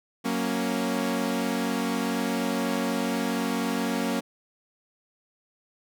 sawtooth chord, F# major, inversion none, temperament equal, 185 / 233.1 / 277.2 Hz, F#3 / A#3 / C#4, 0 / 0 / 0 cents, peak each -28 / -24 / -26 dBFS, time 0.24-4.21 s, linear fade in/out 20 ms, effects none

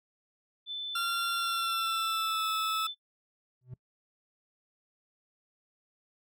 sine tone, 3520 Hz, A7, in tune, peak -34 dBFS, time 0.66-2.95 s, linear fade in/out 50 ms
40% pulse tone with pitch glide, 1377 to 1302.7 Hz, F6 to E6, -25 to -21 cents, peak -29 dBFS, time 0.95-2.87 s, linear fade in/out 5 ms, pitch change -96 cents, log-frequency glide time 1.36-2.47 s
triangle tone with exponential growth, 126.1 Hz, B2, 36 cents sharp, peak -34 dBFS, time 3.61-3.74 s, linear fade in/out 5 ms, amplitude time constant 27 ms
effects noise-tail reverb RT60 0.1 s tail -23 dB re dry

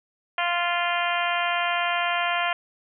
harmonic tone, 348 Hz, F4, 6 cents flat, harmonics 2 / 3 / 4 / 5 / 6 / 7 / 8 / 9, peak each -27 / -29 / -30 / -31 / -32 / -32 / -33 / -34 dBFS, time 0.38-2.53 s, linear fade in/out 2 ms, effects none

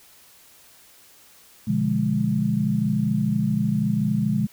sine chord, B diminished seventh, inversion none, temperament equal with one note detuned, 122.62 / 146.83 / 174.61 / 207.7 Hz, B2 / D3 / F3 / Ab3, -12 / 0 / 0 / 0 cents, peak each -27 / -26 / -27 / -22 dBFS, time 1.67-4.47 s, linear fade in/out 10 ms, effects white hiss -52 dBFS RMS until 4.52 s

